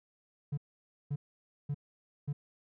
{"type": "tone bursts", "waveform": "triangle", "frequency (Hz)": 143.8, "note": "D3", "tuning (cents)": -36, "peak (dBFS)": -28, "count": 4, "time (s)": [0.52, 2.33], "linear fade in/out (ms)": 10, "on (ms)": 55, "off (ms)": 530, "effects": ["tanh soft clip ceiling -26 dBFS"]}